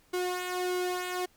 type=tone with flanger; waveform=sawtooth; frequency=362.1 Hz; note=F#4; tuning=37 cents flat; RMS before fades=-32 dBFS; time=0.13-1.26 s; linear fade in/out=10 ms; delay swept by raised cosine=1.6 to 2.59 ms; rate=1.6 Hz; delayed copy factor=-0.6; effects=pink hiss -64 dBFS RMS until 1.36 s